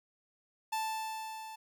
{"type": "tone with level ramp", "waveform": "45% pulse", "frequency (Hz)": 880, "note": "A5", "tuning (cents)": 0, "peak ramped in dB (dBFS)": [-31, -44], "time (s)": [0.72, 1.56], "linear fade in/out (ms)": 10, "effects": []}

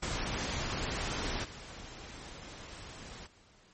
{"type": "noise with level steps", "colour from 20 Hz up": "pink", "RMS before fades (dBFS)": [-35, -47], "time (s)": [0.02, 3.27], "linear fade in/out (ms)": 10, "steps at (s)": 1.43, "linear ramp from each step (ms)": 20, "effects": ["pink hiss -62 dBFS RMS until 3.73 s", "MP3 32 kbps"]}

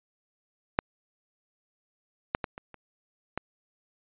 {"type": "clicks", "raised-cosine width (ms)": 0.5, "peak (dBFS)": [-6, -9, -15, -25, -30, -15], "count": 6, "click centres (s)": [0.789, 2.349, 2.442, 2.579, 2.743, 3.376], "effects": ["resampled to 8000 Hz"]}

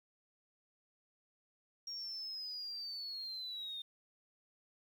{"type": "linear sweep", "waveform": "sine", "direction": "down", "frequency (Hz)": [5600, 3637], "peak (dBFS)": -40, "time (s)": [1.87, 3.82], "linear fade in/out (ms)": 5, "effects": ["tanh soft clip ceiling -37 dBFS", "11-bit"]}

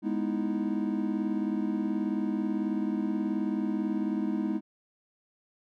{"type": "chord", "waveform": "triangle", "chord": "E major seventh", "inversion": "first", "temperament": "equal", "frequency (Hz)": [207.7, 246.9, 311.1, 329.6], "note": ["G#3", "B3", "D#4", "E4"], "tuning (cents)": [0, 0, 0, 0], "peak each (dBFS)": [-29, -32, -30, -34], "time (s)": [0.02, 4.61], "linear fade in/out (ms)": 50, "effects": []}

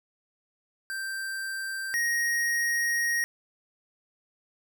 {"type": "tone pair in turn", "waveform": "square", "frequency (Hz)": [1568, 1876.2], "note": ["G6", "A#6"], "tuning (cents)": [0, 11], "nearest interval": "minor third", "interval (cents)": 311, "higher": "second", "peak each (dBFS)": [-32, -25], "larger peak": "second", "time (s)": [[0.9, 1.94], [1.94, 3.24]], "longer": "second", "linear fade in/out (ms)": 0, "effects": []}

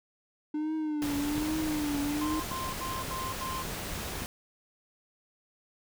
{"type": "tone with vibrato", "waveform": "triangle", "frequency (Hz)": 300.1, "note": "D4", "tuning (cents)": 38, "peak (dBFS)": -27, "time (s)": [0.54, 2.4], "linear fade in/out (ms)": 5, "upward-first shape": "triangle", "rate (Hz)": 1.2, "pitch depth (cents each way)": 92}
{"type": "noise", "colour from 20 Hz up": "pink", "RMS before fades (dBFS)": -37, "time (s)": [1.02, 4.26], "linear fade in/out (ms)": 0}
{"type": "click train", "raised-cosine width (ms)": 3, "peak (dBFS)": -26, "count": 6, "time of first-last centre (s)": [1.38, 4.221], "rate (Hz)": 1.76}
{"type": "tone bursts", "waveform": "triangle", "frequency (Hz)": 1046.5, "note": "C6", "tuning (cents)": 0, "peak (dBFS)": -33, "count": 5, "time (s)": [2.21, 3.626], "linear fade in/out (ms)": 5, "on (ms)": 220, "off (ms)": 79}
{"effects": []}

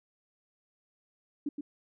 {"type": "tone with echo", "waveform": "sine", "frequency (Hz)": 290.3, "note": "D4", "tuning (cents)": -20, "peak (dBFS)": -29, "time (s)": [1.46, 1.49], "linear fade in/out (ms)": 5, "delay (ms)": 120, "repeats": 1, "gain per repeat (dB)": -5, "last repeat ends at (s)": 1.61, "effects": []}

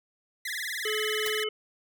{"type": "tone with vibrato", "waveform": "sawtooth", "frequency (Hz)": 1855, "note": "A#6", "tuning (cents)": -9, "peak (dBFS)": -28, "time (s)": [0.45, 1.44], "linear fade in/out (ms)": 5, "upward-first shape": "sine", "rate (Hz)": 20, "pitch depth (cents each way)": 200}
{"type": "harmonic tone", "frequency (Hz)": 429, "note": "A4", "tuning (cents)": -44, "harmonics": [1, 3, 5, 7], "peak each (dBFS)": [-30, -40, -38, -33], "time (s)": [0.85, 1.49], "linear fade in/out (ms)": 5}
{"type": "noise with exponential decay", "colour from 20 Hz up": "white", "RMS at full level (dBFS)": -30, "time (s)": [1.26, 1.34], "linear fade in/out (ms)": 1, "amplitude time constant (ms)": 16}
{"effects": []}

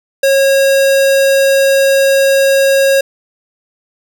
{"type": "tone", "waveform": "square", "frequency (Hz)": 545, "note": "C#5", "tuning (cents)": -29, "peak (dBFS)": -8, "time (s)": [0.23, 3.01], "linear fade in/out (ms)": 5, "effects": []}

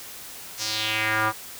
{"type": "tone with band-pass filter sweep", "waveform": "square", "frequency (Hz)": 108.9, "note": "A2", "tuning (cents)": -17, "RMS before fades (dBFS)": -25, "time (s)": [0.57, 1.33], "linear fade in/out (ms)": 50, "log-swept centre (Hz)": [6200, 1100], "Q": 2.7, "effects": ["white hiss -40 dBFS RMS until 1.59 s"]}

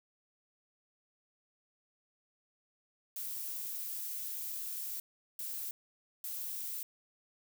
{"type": "noise bursts at uneven times", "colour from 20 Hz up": "violet", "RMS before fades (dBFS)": -40, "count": 3, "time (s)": [[3.16, 5], [5.39, 5.71], [6.24, 6.83]], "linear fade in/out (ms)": 2, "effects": []}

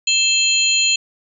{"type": "tone cluster", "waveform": "sine", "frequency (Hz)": [2641, 3187, 4170, 6950], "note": ["E7", "G7", "C8", "A8"], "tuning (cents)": [3, 28, -7, -22], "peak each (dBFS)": -19, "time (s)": [0.07, 0.96], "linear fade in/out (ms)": 5, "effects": []}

